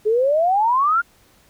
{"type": "exponential sweep", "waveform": "sine", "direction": "up", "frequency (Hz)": [415.3, 1438], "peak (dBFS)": -14, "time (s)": [0.05, 1.02], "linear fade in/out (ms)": 20, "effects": ["pink hiss -55 dBFS RMS until 1.49 s"]}